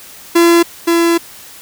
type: tone pair in turn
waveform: 45% pulse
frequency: 339.9 / 337.4 Hz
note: F4 / E4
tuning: -47 / +40 cents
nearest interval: unison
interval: 13 cents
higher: first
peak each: -6 / -9 dBFS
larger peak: first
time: 0.35-0.63 / 0.87-1.18 s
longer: second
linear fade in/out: 10 ms
effects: white hiss -36 dBFS RMS until 1.61 s